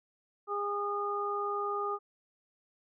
harmonic tone, 408.1 Hz, G#4, 30 cents flat, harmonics 1 / 2 / 3, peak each -35 / -39 / -33 dBFS, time 0.47-1.99 s, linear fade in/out 50 ms, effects none

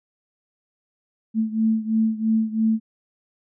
sine beating tone pair, 220.3 / 223.3 Hz, A3 / A3, +2 / +26 cents, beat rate 3 Hz, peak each -20 / -23 dBFS, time 1.34-2.8 s, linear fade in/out 50 ms, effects none

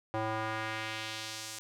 square tone with band-pass filter sweep, 110 Hz, A2, in tune, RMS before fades -37 dBFS, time 0.14-1.59 s, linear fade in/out 0 ms, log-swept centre 760 to 7700 Hz, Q 1.1, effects none

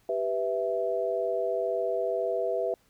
sine chord, E minor, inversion first, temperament equal, 392 / 493.9 / 659.3 Hz, G4 / B4 / E5, 0 / 0 / 0 cents, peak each -32 / -30 / -29 dBFS, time 0.09-2.74 s, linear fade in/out 2 ms, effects pink hiss -66 dBFS RMS until 2.89 s

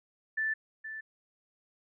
sine tone pair in turn, 1760 / 1760 Hz, A6 / A6, 0 / 0 cents, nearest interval unison, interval 0 cents, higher neither, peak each -28 / -38 dBFS, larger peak first, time 0.37-0.54 / 0.84-1.01 s, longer neither, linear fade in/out 10 ms, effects none

